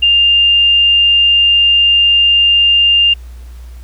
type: tone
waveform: sine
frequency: 2802 Hz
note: F7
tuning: 5 cents sharp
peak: -6 dBFS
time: 0.02-3.14 s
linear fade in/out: 10 ms
effects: added 60 Hz sine -28 dBFS peak until 3.83 s + pink hiss -47 dBFS RMS until 3.83 s